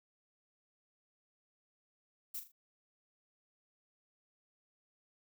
violet noise with echo, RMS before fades -41 dBFS, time 2.34-2.4 s, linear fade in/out 10 ms, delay 40 ms, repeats 3, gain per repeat -9 dB, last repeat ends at 2.52 s, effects none

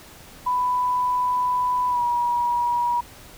sine tone with pitch glide, 994 to 961.3 Hz, B5 to B5, +11 to -47 cents, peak -19 dBFS, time 0.46-3.01 s, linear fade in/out 10 ms, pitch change -58 cents, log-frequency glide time 1.89-2.02 s, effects pink hiss -45 dBFS RMS until 3.37 s

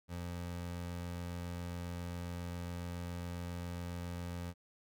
25% pulse tone, 87.31 Hz, F2, in tune, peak -36 dBFS, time 0.08-4.54 s, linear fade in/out 50 ms, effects none

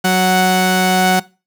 sawtooth tone pair together, 185.36 / 740 Hz, F#3 / F#5, +3 / 0 cents, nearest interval 2 octaves, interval 2397 cents, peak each -10 dBFS, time 0.04-1.2 s, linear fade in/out 10 ms, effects noise-tail reverb RT60 0.3 s tail -21 dB re dry

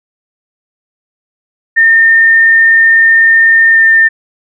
sine tone with pitch glide, 1816 to 1803.5 Hz, A#6 to A6, -46 to +42 cents, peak -3 dBFS, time 1.76-4.09 s, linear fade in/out 20 ms, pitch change -12 cents, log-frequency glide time 3.72-3.8 s, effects none

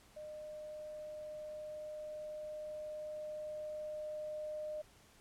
sine tone with level ramp, 610 Hz, D#5, 34 cents flat, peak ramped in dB -45 to -39 dBFS, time 0.16-4.82 s, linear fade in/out 10 ms, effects pink hiss -64 dBFS RMS until 5.2 s + low-pass 12000 Hz 12 dB/octave

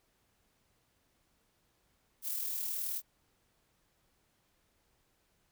violet noise with amplitude modulation, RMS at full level -35 dBFS, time 2.22-3.02 s, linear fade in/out 50 ms, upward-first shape sine, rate 39.1 Hz, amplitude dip 35%, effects pink hiss -74 dBFS RMS until 5.51 s

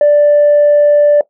sine tone, 587 Hz, D5, 1 cent flat, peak -3 dBFS, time 0.01-1.21 s, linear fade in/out 2 ms, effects noise-tail reverb RT60 0.1 s tail -18 dB re dry + tanh soft clip ceiling -2 dBFS

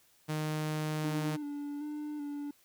sawtooth tone, 154.1 Hz, D#3, 16 cents flat, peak -28 dBFS, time 0.28-1.37 s, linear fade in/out 20 ms
triangle tone with vibrato, 293.7 Hz, D4, in tune, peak -34 dBFS, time 1.04-2.51 s, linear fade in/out 5 ms, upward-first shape square, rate 1.3 Hz, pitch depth 28 cents each way
effects white hiss -66 dBFS RMS until 2.64 s

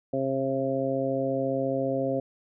harmonic tone with a mistuned harmonic, 134.5 Hz, C3, 48 cents sharp, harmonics 1 / 2 / 3 / 4 / 5, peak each -35 / -30 / -33 / -28 / -33 dBFS, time 0.13-2.2 s, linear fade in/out 5 ms, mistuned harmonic 1, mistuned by -17 cents, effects none

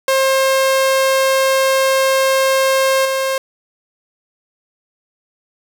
sawtooth tone with level steps, 533 Hz, C5, 32 cents sharp, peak -8 / -12 dBFS, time 0.08-3.38 s, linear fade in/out 2 ms, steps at 3.05 s, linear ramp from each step 5 ms, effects none

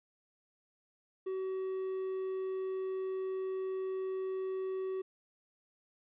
triangle tone, 378.6 Hz, F#4, 40 cents sharp, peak -32 dBFS, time 1.26-5.02 s, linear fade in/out 10 ms, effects resampled to 8000 Hz + 12-bit

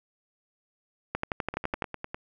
two click trains, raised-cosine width 0.5 ms, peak -19 / -13 dBFS, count 7 / 9, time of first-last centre 1.54-2.145 / 1.15-1.822 s, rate 9.92 / 11.9 Hz, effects none

